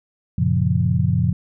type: chord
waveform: sine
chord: Gb major seventh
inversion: none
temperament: equal with one note detuned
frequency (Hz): 92.5 / 116.54 / 137.48 / 174.61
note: Gb2 / Bb2 / Db3 / F3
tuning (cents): 0 / 0 / -14 / 0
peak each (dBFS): -21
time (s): 0.38-1.33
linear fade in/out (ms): 5
effects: none